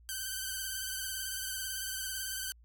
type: tone with vibrato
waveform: 5% pulse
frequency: 1540 Hz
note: G6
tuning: 31 cents flat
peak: -25 dBFS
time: 0.09-2.52 s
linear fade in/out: 0 ms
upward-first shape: sine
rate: 18 Hz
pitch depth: 47 cents each way
effects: added 58 Hz sine -56 dBFS peak until 2.64 s + AAC 64 kbps